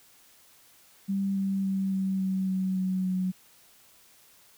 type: tone with pitch steps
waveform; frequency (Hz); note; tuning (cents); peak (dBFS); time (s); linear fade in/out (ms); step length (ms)
sine; 196 / 194.42 / 192.86 / 191.3 / 189.76 / 188.23 / 186.72 / 185.21; G3 / G3 / G3 / G3 / F#3 / F#3 / F#3 / F#3; 0 / -14 / -28 / -42 / +44 / +30 / +16 / +2; -25; 1.08-3.32; 20; 280
effects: white hiss -58 dBFS RMS until 4.57 s